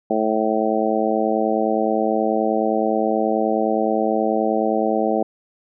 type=harmonic tone; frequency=109.5 Hz; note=A2; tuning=8 cents flat; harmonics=2 / 3 / 4 / 5 / 6 / 7; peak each=-24 / -24 / -24 / -24 / -24 / -24 dBFS; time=0.1-5.23 s; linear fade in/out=5 ms; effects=none